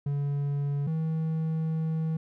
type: tone pair in turn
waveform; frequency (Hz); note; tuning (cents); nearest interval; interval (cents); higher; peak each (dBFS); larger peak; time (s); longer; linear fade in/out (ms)
triangle; 142.5 / 159.95; C#3 / D#3; +48 / +48; major second; 200; second; -24; neither; 0.06-0.87 / 0.87-2.17; second; 5
effects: none